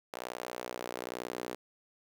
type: tone with high-pass filter sweep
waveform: sawtooth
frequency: 61.1 Hz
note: B1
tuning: 18 cents flat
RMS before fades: -41 dBFS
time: 0.13-1.55 s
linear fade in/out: 5 ms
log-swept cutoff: 590 to 370 Hz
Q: 1.5
effects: 10-bit